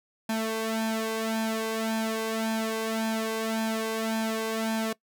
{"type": "tone with flanger", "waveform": "sawtooth", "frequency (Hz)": 222.2, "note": "A3", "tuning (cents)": 17, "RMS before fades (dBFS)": -29, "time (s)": [0.29, 4.93], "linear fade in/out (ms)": 5, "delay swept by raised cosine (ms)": [1.2, 1.95], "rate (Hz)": 1.8, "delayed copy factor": 0.8, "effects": ["noise-tail reverb RT60 0.1 s tail -22 dB re dry"]}